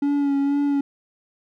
triangle tone with vibrato, 282.3 Hz, C#4, 32 cents sharp, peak -16 dBFS, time 0.02-0.81 s, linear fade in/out 5 ms, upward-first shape sine, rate 2.1 Hz, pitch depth 26 cents each way, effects none

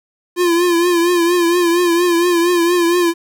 square tone with vibrato, 346.4 Hz, F4, 14 cents flat, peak -12 dBFS, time 0.36-3.14 s, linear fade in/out 50 ms, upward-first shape triangle, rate 4.3 Hz, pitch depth 68 cents each way, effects 8-bit

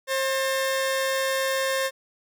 sawtooth tone pair together, 534 / 1802.4 Hz, C5 / A6, +35 / +41 cents, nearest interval octave + major sixth, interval 2106 cents, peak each -20 / -26 dBFS, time 0.07-1.91 s, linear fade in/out 50 ms, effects none

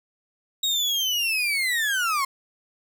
35% pulse linear sweep, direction down, 3797 to 1051 Hz, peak -20 dBFS, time 0.63-2.25 s, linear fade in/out 5 ms, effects none

